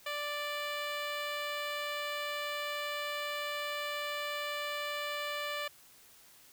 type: tone with notch filter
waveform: 10% pulse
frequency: 587.3 Hz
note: D5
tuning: in tune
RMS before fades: -37 dBFS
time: 0.06-5.68 s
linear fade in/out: 5 ms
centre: 10000 Hz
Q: 1
effects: white hiss -59 dBFS RMS until 6.52 s